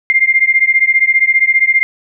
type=beating tone pair; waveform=sine; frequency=2100 / 2115 Hz; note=C7 / C7; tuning=+6 / +18 cents; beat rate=15 Hz; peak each=-11 dBFS; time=0.1-1.83 s; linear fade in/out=0 ms; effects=none